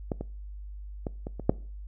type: clicks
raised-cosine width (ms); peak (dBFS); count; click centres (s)
2; -15 / -20 / -18 / -22 / -23 / -6; 6; 0.118 / 0.21 / 1.068 / 1.269 / 1.397 / 1.495
effects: noise-tail reverb RT60 0.4 s tail -22 dB re dry + added 50 Hz sine -38 dBFS peak until 1.87 s